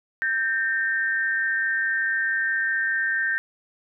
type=tone pair together; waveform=sine; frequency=1568.6 / 1824 Hz; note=G6 / A#6; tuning=+1 / -38 cents; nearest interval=minor third; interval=261 cents; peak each=-24 dBFS; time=0.22-3.38 s; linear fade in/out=0 ms; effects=none